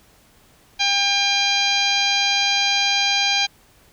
harmonic tone, 801 Hz, G5, 37 cents sharp, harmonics 1 / 2 / 3 / 4 / 5 / 6 / 7 / 8, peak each -25 / -29 / -22 / -23 / -23 / -25 / -34 / -30 dBFS, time 0.79-3.47 s, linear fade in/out 20 ms, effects pink hiss -54 dBFS RMS until 3.92 s

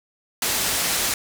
white low-pass noise, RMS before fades -23 dBFS, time 0.42-1.14 s, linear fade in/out 2 ms, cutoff 11000 Hz, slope 12 dB/octave, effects none

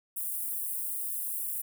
white high-pass noise, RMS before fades -34 dBFS, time 0.16-1.62 s, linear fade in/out 10 ms, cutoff 9000 Hz, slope 48 dB/octave, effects none

